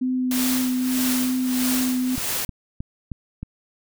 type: tone with vibrato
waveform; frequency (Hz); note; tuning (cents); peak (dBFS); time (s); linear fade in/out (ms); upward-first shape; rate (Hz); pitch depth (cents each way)
sine; 254.3; C4; -49; -20; 0.01-2.16; 10; sine; 2.4; 10
type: noise with tremolo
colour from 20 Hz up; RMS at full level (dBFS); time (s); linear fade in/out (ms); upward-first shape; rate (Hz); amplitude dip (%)
white; -25; 0.31-2.45; 2; sine; 1.6; 75
type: click train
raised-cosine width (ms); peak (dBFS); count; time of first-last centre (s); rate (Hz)
5; -18; 5; 2.18-3.43; 3.2
effects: none